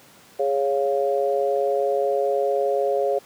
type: chord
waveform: sine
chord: Db major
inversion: second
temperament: equal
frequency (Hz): 415.3 / 554.4 / 698.5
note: Ab4 / Db5 / F5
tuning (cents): 0 / 0 / 0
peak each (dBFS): -23 / -22 / -26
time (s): 0.39-3.19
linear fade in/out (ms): 10
effects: pink hiss -50 dBFS RMS until 3.25 s + high-pass 150 Hz 12 dB/octave